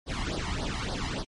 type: noise with flanger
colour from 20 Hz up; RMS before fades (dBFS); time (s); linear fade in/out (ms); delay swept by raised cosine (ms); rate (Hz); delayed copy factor
pink; -31; 0.06-1.25; 50; 0.2 to 1.02; 3.5; +1
effects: low-pass 5000 Hz 12 dB/octave + MP3 48 kbps